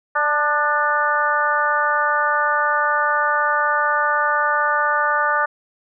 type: harmonic tone with a mistuned harmonic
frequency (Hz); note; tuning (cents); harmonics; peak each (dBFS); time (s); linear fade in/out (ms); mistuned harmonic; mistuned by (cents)
294.7; D4; +6; 2 / 3 / 4 / 5 / 6; -25 / -23 / -20 / -21 / -25; 0.15-5.46; 10; 4; +29
effects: none